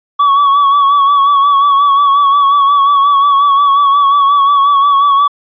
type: tone with vibrato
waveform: triangle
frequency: 1128 Hz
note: C#6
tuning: 30 cents sharp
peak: -4 dBFS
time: 0.19-5.28 s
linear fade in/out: 10 ms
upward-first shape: sine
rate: 5.6 Hz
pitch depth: 44 cents each way
effects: resampled to 11025 Hz